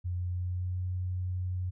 sine tone with pitch glide, 89.2 to 91.18 Hz, F2 to F#2, +37 to -25 cents, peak -30 dBFS, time 0.04-1.71 s, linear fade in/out 20 ms, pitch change +38 cents, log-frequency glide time 0.16-0.83 s, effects none

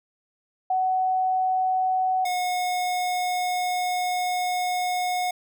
sine / square tone pair in turn, 748 / 725.4 Hz, F#5 / F#5, +19 / -34 cents, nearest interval minor second, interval 53 cents, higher first, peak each -20 / -24 dBFS, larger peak first, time 0.7-2.25 / 2.25-5.31 s, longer second, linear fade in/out 5 ms, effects none

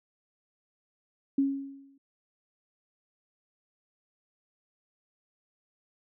sine tone with exponential decay, 275 Hz, C#4, 14 cents flat, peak -20 dBFS, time 1.38-1.98 s, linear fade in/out 5 ms, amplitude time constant 130 ms, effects none

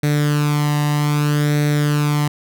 sawtooth tone with flanger, 147.7 Hz, D3, 10 cents sharp, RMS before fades -17 dBFS, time 0.03-2.28 s, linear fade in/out 5 ms, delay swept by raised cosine 0.5 to 1.05 ms, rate 0.63 Hz, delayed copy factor +0.65, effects none

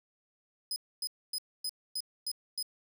sawtooth tone bursts, 5030 Hz, D#8, 18 cents sharp, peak -30 dBFS, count 7, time 0.71-2.627 s, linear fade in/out 2 ms, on 51 ms, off 260 ms, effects none

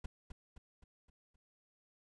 brown noise with echo, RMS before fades -40 dBFS, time 0.04-0.06 s, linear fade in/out 5 ms, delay 260 ms, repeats 5, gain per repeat -6 dB, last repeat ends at 1.36 s, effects resampled to 24000 Hz

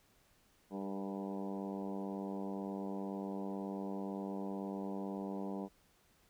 harmonic tone with a mistuned harmonic, 98 Hz, G2, in tune, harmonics 2 / 3 / 4 / 5 / 6 / 7 / 8 / 9 / 10, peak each -41 / -45 / -47 / -49 / -51 / -52 / -53 / -54 / -55 dBFS, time 0.7-5.69 s, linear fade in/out 50 ms, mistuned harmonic 5, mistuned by -31 cents, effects pink hiss -70 dBFS RMS until 6.29 s

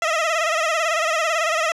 15% pulse tone with vibrato, 647 Hz, E5, 32 cents flat, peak -12 dBFS, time 0.02-1.72 s, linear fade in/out 2 ms, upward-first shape sine, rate 18 Hz, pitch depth 88 cents each way, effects low-pass 7000 Hz 12 dB/octave

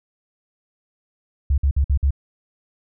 sine tone bursts, 69.3 Hz, C#2, in tune, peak -14 dBFS, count 5, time 1.5-2.107 s, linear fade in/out 5 ms, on 79 ms, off 53 ms, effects none

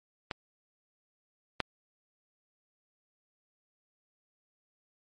clicks, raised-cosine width 0.3 ms, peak -17 / -11 dBFS, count 2, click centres 0.312 / 1.603 s, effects MP3 48 kbps

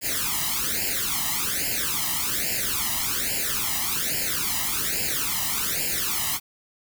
white noise with flanger, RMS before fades -26 dBFS, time 0.01-6.4 s, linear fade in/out 50 ms, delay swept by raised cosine 0.41 to 1.02 ms, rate 1.2 Hz, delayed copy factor +0.95, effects none

